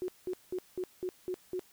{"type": "tone bursts", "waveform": "sine", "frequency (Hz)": 365.9, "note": "F#4", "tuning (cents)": -19, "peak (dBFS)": -32, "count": 7, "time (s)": [0.02, 1.594], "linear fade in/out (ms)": 0, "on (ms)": 62, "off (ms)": 190, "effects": ["white hiss -62 dBFS RMS until 1.72 s"]}